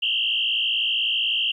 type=tone with frequency modulation; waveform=sine; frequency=2970 Hz; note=F#7; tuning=6 cents sharp; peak=-20 dBFS; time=0.02-1.52 s; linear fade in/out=10 ms; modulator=56 Hz; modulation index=4.2; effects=10-bit